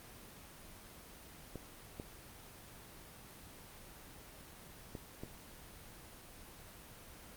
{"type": "clicks", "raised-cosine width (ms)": 2, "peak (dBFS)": -29, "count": 4, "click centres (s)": [1.557, 1.999, 4.952, 5.235], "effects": ["pink hiss -54 dBFS RMS until 7.36 s", "Opus 24 kbps"]}